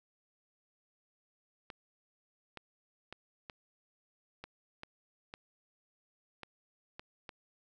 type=clicks; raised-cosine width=0.3 ms; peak=-28 dBFS; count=10; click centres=1.702 / 2.573 / 3.126 / 3.498 / 4.44 / 4.834 / 5.339 / 6.433 / 6.995 / 7.292 s; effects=none